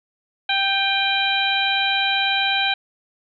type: harmonic tone with a mistuned harmonic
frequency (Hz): 784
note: G5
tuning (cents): 0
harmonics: 1 / 2 / 3 / 4 / 5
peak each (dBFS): -24 / -24 / -24 / -24 / -24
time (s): 0.49-2.74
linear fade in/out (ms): 5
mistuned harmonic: 3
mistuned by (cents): +36
effects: none